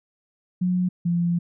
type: tone pair in turn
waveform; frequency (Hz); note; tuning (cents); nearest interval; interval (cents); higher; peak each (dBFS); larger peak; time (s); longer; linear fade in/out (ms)
sine; 181 / 172.33; F#3 / F3; -38 / -23; minor second; 85; first; -19 / -19; neither; 0.61-0.89 / 1.05-1.39; second; 10
effects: none